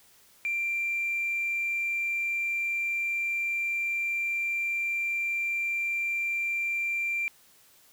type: tone with hard clipping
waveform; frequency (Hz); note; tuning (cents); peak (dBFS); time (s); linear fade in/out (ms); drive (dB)
sine; 2365; D7; +12; -27; 0.45-7.28; 0; 1
effects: white hiss -59 dBFS RMS until 7.92 s